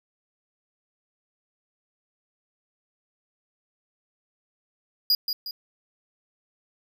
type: tone with echo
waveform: square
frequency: 4880 Hz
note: D#8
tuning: 34 cents flat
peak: -18 dBFS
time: 5.1-5.15 s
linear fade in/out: 2 ms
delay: 180 ms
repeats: 2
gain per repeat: -7 dB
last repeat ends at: 5.51 s
effects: none